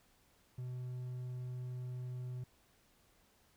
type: tone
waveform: triangle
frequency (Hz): 125.4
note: B2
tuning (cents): +27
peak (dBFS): -38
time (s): 0.58-2.44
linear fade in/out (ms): 5
effects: pink hiss -70 dBFS RMS until 3.56 s